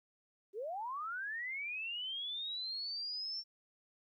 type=linear sweep; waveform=sine; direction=up; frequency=370 to 5470 Hz; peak=-38 dBFS; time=0.53-3.44 s; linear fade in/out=50 ms; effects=13-bit